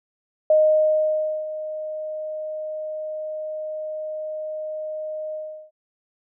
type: tone with ADSR envelope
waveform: sine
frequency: 619 Hz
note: D#5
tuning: 9 cents flat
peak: -12 dBFS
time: 0.5-5.71 s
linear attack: 3 ms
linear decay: 950 ms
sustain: -15 dB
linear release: 370 ms
effects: none